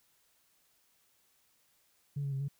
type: tone with pitch steps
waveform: sine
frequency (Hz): 142.3 / 139.5 / 135.4 / 140.7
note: C#3 / C#3 / C#3 / C#3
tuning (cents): +46 / +11 / -40 / +26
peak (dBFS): -31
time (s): 2.16-2.484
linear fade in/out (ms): 10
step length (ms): 81
effects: tanh soft clip ceiling -29 dBFS + white hiss -71 dBFS RMS until 2.59 s